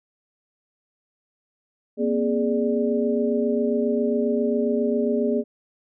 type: tone cluster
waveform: sine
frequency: 237.2 / 264.6 / 416.5 / 590 Hz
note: A#3 / C4 / G#4 / D5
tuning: +30 / +20 / +5 / +8 cents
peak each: -23 / -29 / -23 / -28 dBFS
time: 1.97-5.44 s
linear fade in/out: 50 ms
effects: none